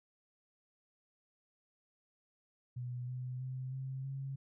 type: tone with pitch steps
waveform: sine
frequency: 123.47 / 126.43 / 129.46 / 132.56 / 135.74 Hz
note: B2 / B2 / C3 / C3 / C#3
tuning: 0 / +41 / -18 / +23 / -36 cents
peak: -38 dBFS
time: 2.76-4.36 s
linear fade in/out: 10 ms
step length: 320 ms
effects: none